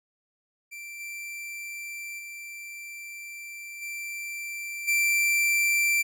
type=tone with level steps; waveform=45% pulse; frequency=2349 Hz; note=D7; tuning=in tune; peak=-38 / -35 / -38 / -33 / -21 dBFS; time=0.71-6.03 s; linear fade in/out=20 ms; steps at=0.99 / 2.18 / 3.81 / 4.87 s; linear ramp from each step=20 ms; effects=none